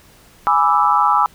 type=chord; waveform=sine; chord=E dominant seventh; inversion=first; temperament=equal; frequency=830.6 / 987.8 / 1174.7 / 1318.5 Hz; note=G#5 / B5 / D6 / E6; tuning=0 / 0 / 0 / 0 cents; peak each=-17 dBFS; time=0.47-1.26 s; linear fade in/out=0 ms; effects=pink hiss -48 dBFS RMS until 1.34 s